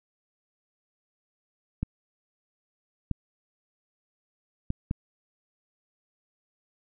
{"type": "clicks", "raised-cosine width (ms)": 5, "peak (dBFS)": -15, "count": 4, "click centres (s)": [1.83, 3.113, 4.704, 4.911], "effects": []}